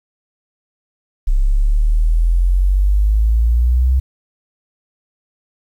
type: exponential sweep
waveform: sine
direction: up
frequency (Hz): 32.7 to 65.41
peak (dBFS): -10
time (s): 1.27-4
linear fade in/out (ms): 10
effects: 8-bit